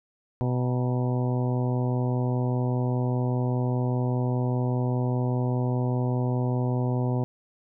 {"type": "harmonic tone with a mistuned harmonic", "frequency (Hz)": 125, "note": "B2", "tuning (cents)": 21, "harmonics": [1, 2, 3, 4, 5, 6, 7, 8], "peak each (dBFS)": [-24, -30, -34, -36, -38, -40, -41, -42], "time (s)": [0.41, 7.24], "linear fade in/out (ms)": 0, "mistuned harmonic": 8, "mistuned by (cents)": -59, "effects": []}